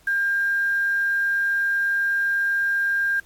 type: tone with quantisation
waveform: sine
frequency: 1602 Hz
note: G6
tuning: 37 cents sharp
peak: -19 dBFS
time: 0.07-3.2 s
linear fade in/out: 5 ms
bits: 7
effects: pink hiss -56 dBFS RMS until 3.25 s + AAC 64 kbps